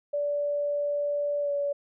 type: tone with pitch glide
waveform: sine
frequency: 580 to 571 Hz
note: D5 to D5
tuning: -22 to -49 cents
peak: -25 dBFS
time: 0.13-1.73 s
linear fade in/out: 10 ms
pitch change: -27 cents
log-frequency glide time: 1.41-1.51 s
effects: none